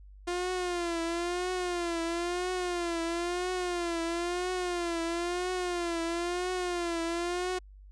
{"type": "tone with vibrato", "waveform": "sawtooth", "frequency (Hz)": 349.2, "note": "F4", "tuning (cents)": 0, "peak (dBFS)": -26, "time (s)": [0.27, 7.59], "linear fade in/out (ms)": 10, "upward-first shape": "triangle", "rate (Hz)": 1, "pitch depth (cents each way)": 95, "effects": ["added 49 Hz sine -48 dBFS peak until 7.91 s", "resampled to 22050 Hz"]}